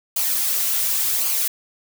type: noise with flanger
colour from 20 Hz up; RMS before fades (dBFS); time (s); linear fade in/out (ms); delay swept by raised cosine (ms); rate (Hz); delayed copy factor
blue; -21; 0.16-1.48; 5; 0.53 to 3.33; 0.9; -0.5
effects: none